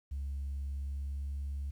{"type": "tone with pitch glide", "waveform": "sine", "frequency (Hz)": [69.3, 70.02], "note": ["C#2", "C#2"], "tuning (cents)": [0, 18], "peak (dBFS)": -33, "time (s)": [0.11, 1.71], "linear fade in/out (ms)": 10, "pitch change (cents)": 18, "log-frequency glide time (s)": [0.67, 1.37], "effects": ["tanh soft clip ceiling -32 dBFS", "11-bit"]}